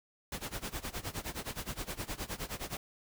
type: noise with tremolo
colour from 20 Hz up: pink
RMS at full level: -37 dBFS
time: 0.32-2.77 s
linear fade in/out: 2 ms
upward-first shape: sine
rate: 9.6 Hz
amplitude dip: 90%
effects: none